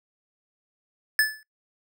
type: tone with exponential decay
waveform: square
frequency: 1735 Hz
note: A6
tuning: 25 cents flat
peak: -15 dBFS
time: 1.19-1.43 s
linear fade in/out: 1 ms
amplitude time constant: 52 ms
effects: noise-tail reverb RT60 0.2 s tail -25 dB re dry